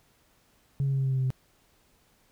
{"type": "tone with pitch steps", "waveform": "sine", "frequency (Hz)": [138.1, 136.83, 135.57, 134.32, 133.09, 131.86, 130.65, 129.45], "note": ["C#3", "C#3", "C#3", "C3", "C3", "C3", "C3", "C3"], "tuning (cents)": [-6, -22, -38, 46, 30, 14, -2, -18], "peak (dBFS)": -22, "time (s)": [0.8, 1.304], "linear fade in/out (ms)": 0, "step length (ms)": 63, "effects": ["tanh soft clip ceiling -21 dBFS", "pink hiss -65 dBFS RMS until 2.31 s"]}